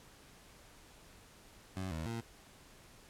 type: tone with pitch steps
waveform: 20% pulse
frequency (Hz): 94.3 / 80.2 / 115.5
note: F#2 / E2 / A#2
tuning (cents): +33 / -47 / -16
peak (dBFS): -33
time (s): 1.76-2.21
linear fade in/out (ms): 10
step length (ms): 150
effects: pink hiss -59 dBFS RMS until 3.09 s + low-pass 12000 Hz 12 dB/octave